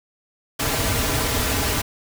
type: noise with comb filter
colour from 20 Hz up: pink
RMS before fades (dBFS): -22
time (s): 0.59-1.82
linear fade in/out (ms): 10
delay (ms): 5.5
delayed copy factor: -0.6
effects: none

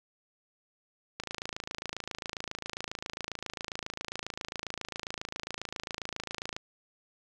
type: click train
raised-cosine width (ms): 0.2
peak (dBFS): -18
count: 148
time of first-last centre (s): 1.2-6.565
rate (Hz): 27.4
effects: none

